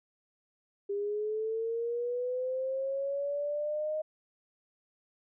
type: linear sweep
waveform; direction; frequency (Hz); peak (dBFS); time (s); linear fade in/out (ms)
sine; up; 400 to 622.3; -30; 0.89-4.02; 10
effects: none